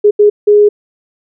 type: tone bursts at uneven times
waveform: sine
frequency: 415.3 Hz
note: G#4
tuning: in tune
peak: -3 dBFS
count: 3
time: 0.04-0.11 / 0.19-0.3 / 0.47-0.69 s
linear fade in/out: 10 ms
effects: none